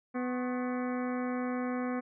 harmonic tone with a mistuned harmonic, 249.7 Hz, B3, 19 cents sharp, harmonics 1 / 2 / 3 / 4 / 5 / 6 / 7 / 8 / 9, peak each -32 / -38 / -42 / -44 / -46 / -48 / -49 / -50 / -51 dBFS, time 0.14-2.01 s, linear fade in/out 20 ms, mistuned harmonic 4, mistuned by +140 cents, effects none

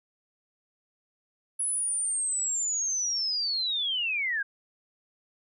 sine linear sweep, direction down, 10370 to 1568 Hz, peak -26 dBFS, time 1.59-4.43 s, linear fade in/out 10 ms, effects none

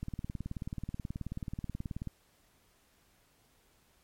click train, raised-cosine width 5 ms, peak -25 dBFS, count 39, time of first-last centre 0.03-2.073 s, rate 18.6 Hz, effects pink hiss -68 dBFS RMS until 4.03 s + MP3 64 kbps

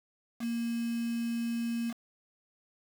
sine tone with quantisation, 233.1 Hz, A#3, in tune, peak -30 dBFS, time 0.39-1.94 s, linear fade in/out 50 ms, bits 7, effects none

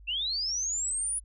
sine linear sweep, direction up, 2637 to 9956 Hz, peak -28 dBFS, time 0.07-1.2 s, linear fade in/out 20 ms, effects added 50 Hz sine -48 dBFS peak until 1.24 s

